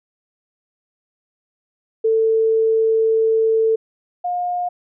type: tone pair in turn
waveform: sine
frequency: 445.4 / 712.8 Hz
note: A4 / F5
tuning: +21 / +35 cents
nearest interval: minor sixth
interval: 814 cents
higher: second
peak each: -13 / -19 dBFS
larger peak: first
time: 2.04-3.76 / 4.24-4.69 s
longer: first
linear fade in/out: 10 ms
effects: none